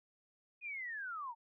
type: linear sweep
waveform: sine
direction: down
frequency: 2495 to 880 Hz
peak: -40 dBFS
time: 0.61-1.35 s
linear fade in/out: 50 ms
effects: none